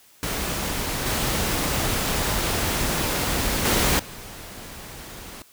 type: noise with level steps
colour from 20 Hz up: pink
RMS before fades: -27 / -24 / -20 / -39 dBFS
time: 0.23-5.42 s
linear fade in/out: 0 ms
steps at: 1.06 / 3.65 / 3.99 s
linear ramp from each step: 5 ms
effects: white hiss -54 dBFS RMS until 5.52 s